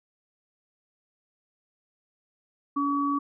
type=tone pair together; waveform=sine; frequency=283.8 / 1136 Hz; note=C#4 / C#6; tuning=+41 / +42 cents; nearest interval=2 octaves; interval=2401 cents; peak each=-26 dBFS; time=2.76-3.19 s; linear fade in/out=10 ms; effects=none